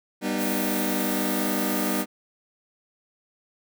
sawtooth chord, G augmented, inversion none, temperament just, 196 / 245 / 306.2 Hz, G3 / B3 / D#4, 0 / -14 / -28 cents, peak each -25 dBFS, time 0.21-2.06 s, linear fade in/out 50 ms
violet noise, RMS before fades -31 dBFS, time 0.37-2.05 s, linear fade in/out 50 ms
effects none

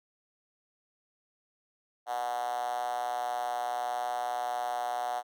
5% pulse tone with high-pass filter, 121.6 Hz, B2, 26 cents flat, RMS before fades -33 dBFS, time 2.06-5.23 s, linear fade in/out 50 ms, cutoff 720 Hz, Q 7.5, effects none

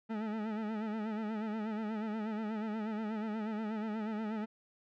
40% pulse tone with vibrato, 216.4 Hz, A3, 29 cents flat, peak -34 dBFS, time 0.09-4.46 s, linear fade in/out 20 ms, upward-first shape sine, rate 8.3 Hz, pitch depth 70 cents each way, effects low-pass 2000 Hz 12 dB/octave

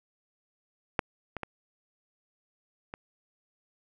clicks, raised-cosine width 0.5 ms, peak -9 / -20 / -19 / -23 dBFS, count 4, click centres 0.992 / 1.367 / 1.433 / 2.939 s, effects none

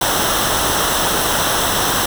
pink noise with comb filter, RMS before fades -17 dBFS, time 0.01-2.06 s, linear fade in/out 5 ms, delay 0.43 ms, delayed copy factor -0.65, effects none

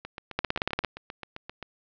two click trains, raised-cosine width 0.3 ms, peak -21 / -9 dBFS, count 13 / 9, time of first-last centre 0.05-1.627 / 0.39-0.847 s, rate 7.61 / 17.5 Hz, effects low-pass 5000 Hz 12 dB/octave

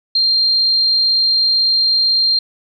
sine tone, 4186 Hz, C8, in tune, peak -11 dBFS, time 0.15-2.39 s, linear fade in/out 5 ms, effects none

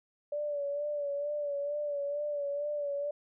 sine tone with vibrato, 579 Hz, D5, 25 cents flat, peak -31 dBFS, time 0.32-3.11 s, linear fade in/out 5 ms, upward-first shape sine, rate 2.2 Hz, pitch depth 42 cents each way, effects none

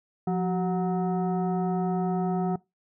sine tone with frequency modulation, 177.5 Hz, F3, 28 cents sharp, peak -23 dBFS, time 0.27-2.56 s, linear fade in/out 5 ms, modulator 555 Hz, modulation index 0.92, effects noise-tail reverb RT60 0.2 s tail -22 dB re dry

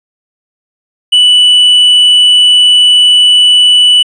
sine tone with tanh clipping, 2967 Hz, F#7, 4 cents sharp, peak -3 dBFS, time 1.12-4.03 s, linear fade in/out 10 ms, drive 3 dB, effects resampled to 22050 Hz

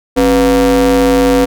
square ring-modulated tone, 110.9 Hz, A2, 14 cents sharp, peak -5 dBFS, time 0.16-1.46 s, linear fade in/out 20 ms, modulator 382 Hz, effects none

